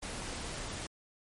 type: noise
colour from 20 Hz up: pink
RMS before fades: -40 dBFS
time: 0.02-0.87 s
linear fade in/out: 10 ms
effects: MP3 48 kbps